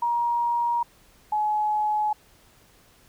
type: tone pair in turn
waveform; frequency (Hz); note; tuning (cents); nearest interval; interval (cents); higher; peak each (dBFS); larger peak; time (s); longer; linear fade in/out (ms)
sine; 947 / 847.7; A#5 / G#5; +27 / +35; major second; 192; first; -21; neither; 0.02-0.83 / 1.32-2.13; neither; 5
effects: pink hiss -57 dBFS RMS until 3.08 s